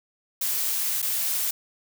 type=noise with dropouts; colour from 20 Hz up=blue; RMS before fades=-26 dBFS; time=0.41-1.51 s; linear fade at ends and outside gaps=5 ms; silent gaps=1.019-1.025 s; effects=none